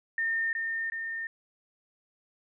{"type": "tone with echo", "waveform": "sine", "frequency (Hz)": 1818, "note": "A#6", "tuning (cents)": -44, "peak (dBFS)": -26, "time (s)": [0.18, 0.53], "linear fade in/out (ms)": 2, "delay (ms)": 370, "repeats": 2, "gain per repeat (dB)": -3, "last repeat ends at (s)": 1.27, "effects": []}